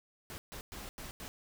pink noise bursts at uneven times, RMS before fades -45 dBFS, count 5, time 0.3-0.38 / 0.52-0.61 / 0.72-0.89 / 0.98-1.11 / 1.2-1.28 s, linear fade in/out 0 ms, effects none

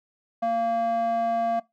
square tone with band-pass filter, 230 Hz, A#3, 23 cents flat, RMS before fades -25 dBFS, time 0.42-1.6 s, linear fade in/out 10 ms, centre 740 Hz, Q 3.9, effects noise-tail reverb RT60 0.2 s tail -21 dB re dry

